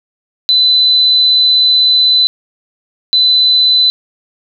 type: tone bursts at uneven times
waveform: sine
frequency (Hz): 4012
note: B7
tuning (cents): +26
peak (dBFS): -6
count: 2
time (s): 0.49-2.27 / 3.13-3.9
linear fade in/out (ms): 0
effects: none